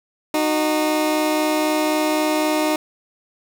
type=tone pair together; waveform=20% pulse; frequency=307.6 / 371.5 Hz; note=D#4 / F#4; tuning=-20 / +7 cents; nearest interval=minor third; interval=327 cents; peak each=-13 / -21 dBFS; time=0.34-2.76 s; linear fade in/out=2 ms; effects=none